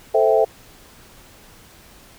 sine chord, A minor seventh, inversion none, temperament equal, 440 / 523.3 / 659.3 / 784 Hz, A4 / C5 / E5 / G5, 0 / 0 / 0 / 0 cents, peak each -17 / -19 / -17 / -22 dBFS, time 0.14-0.45 s, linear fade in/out 10 ms, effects pink hiss -47 dBFS RMS until 2.18 s

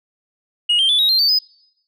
sine tone with pitch steps, 2881 / 3160 / 3466 / 3802 / 4170 / 4573 / 5016 Hz, F#7 / G7 / A7 / A#7 / C8 / D8 / D#8, -47 / +13 / -27 / +33 / -7 / -47 / +13 cents, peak -10 dBFS, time 0.69-1.39 s, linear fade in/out 10 ms, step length 100 ms, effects noise-tail reverb RT60 0.8 s tail -26 dB re dry + tanh soft clip ceiling -11 dBFS

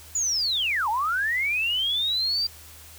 sine linear two-way sweep, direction down then up, 7040 to 818 to 4762 Hz, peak -22 dBFS, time 0.15-2.47 s, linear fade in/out 5 ms, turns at 0.89 s, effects added 78 Hz sine -49 dBFS peak until 2.98 s + white hiss -47 dBFS RMS until 2.98 s

